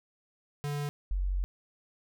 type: tone pair in turn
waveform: square / sine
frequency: 145.2 / 46.47 Hz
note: D3 / F#1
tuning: -19 / +8 cents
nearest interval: octave + minor sixth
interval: 1973 cents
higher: first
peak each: -32 / -27 dBFS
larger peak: second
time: 0.64-0.89 / 1.11-1.44 s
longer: second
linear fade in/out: 0 ms
effects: none